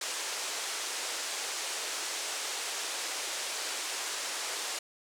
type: band-pass noise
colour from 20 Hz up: white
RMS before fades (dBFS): -36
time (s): 0.01-4.79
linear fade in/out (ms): 5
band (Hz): 370 to 8400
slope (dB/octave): 24
effects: none